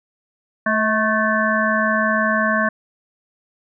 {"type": "harmonic tone with a mistuned harmonic", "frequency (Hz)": 218.6, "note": "A3", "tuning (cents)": -11, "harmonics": [1, 3, 5, 7, 8], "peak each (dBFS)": [-22, -22, -22, -22, -22], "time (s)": [0.66, 2.69], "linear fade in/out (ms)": 5, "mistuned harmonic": 3, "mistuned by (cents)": -33, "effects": []}